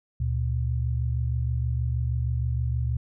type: tone pair together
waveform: sine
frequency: 72.9 / 119.25 Hz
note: D2 / A#2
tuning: -12 / +40 cents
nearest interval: major sixth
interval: 852 cents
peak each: -26 dBFS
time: 0.2-2.97 s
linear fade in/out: 5 ms
effects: none